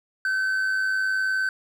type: tone with amplitude modulation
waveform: triangle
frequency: 1533 Hz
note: G6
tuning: 39 cents flat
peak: -18 dBFS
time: 0.25-1.49 s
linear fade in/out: 2 ms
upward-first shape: sine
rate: 99.7 Hz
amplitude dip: 40%
effects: none

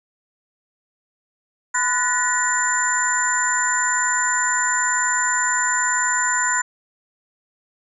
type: tone cluster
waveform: sine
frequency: 1008 / 1472 / 1760 / 1921 / 7170 Hz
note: B5 / F#6 / A6 / B6 / A8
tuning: +35 / -9 / 0 / -48 / +32 cents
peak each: -23 / -23 / -28 / -27 / -22 dBFS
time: 1.74-6.62 s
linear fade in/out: 10 ms
effects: none

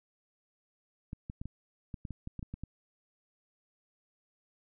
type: clicks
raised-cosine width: 5 ms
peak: -27 dBFS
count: 12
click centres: 1.131 / 1.299 / 1.415 / 1.456 / 1.942 / 2.052 / 2.107 / 2.274 / 2.393 / 2.428 / 2.54 / 2.636 s
effects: none

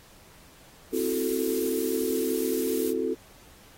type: chord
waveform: sine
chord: F# half-diminished seventh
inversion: second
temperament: equal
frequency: 261.6 / 329.6 / 370 / 440 Hz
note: C4 / E4 / F#4 / A4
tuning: 0 / 0 / 0 / 0 cents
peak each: -32 / -32 / -30 / -29 dBFS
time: 0.92-3.15 s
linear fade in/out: 20 ms
type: noise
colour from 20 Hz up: blue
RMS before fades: -36 dBFS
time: 0.92-2.94 s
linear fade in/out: 50 ms
effects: pink hiss -54 dBFS RMS until 3.77 s + AAC 48 kbps

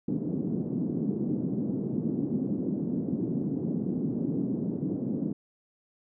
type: band-pass noise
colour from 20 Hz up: white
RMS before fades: -30 dBFS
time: 0.08-5.33 s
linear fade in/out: 5 ms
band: 160 to 290 Hz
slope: 24 dB/octave
effects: none

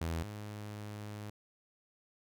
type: tone pair in turn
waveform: sawtooth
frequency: 82.41 / 104.73 Hz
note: E2 / G#2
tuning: 0 / +15 cents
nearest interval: major third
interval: 415 cents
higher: second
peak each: -30 / -38 dBFS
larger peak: first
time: 0.01-0.23 / 0.23-1.3 s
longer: second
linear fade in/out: 5 ms
effects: none

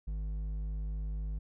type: tone with hard clipping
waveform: sine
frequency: 51.91 Hz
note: G#1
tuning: in tune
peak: -35 dBFS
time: 0.07-1.39 s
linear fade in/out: 10 ms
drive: 6 dB
effects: none

